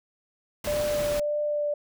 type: noise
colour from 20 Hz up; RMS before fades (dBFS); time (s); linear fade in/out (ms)
pink; -34; 0.64-1.2; 5
type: tone with vibrato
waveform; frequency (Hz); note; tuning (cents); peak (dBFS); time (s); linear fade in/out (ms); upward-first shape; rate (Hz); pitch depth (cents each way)
sine; 591; D5; +11; -24; 0.67-1.74; 5; triangle; 1.7; 12
effects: none